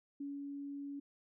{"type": "tone with ADSR envelope", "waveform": "sine", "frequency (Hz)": 282.3, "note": "C#4", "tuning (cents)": 32, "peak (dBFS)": -39, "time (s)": [0.2, 1], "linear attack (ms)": 7, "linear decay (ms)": 190, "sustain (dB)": -2, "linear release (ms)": 9, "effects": []}